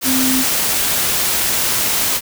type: tone in noise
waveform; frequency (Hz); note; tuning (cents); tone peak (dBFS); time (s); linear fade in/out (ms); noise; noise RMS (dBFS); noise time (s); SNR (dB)
sine; 259.7; C4; -13; -16; 0.04-0.45; 50; white; -17; 0.01-2.21; -2
effects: none